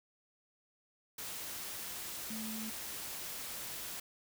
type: tone in noise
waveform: sine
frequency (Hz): 220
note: A3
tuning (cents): 0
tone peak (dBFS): -41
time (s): 2.3-2.7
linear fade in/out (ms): 5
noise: white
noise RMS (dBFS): -43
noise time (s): 1.18-4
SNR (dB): -1
effects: none